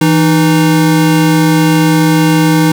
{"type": "tone pair together", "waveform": "square", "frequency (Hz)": [163.32, 308.3], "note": ["E3", "D#4"], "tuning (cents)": [-16, -16], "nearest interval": "major seventh", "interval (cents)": 1100, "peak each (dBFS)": -10, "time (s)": [0.01, 2.72], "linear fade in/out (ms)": 5, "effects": []}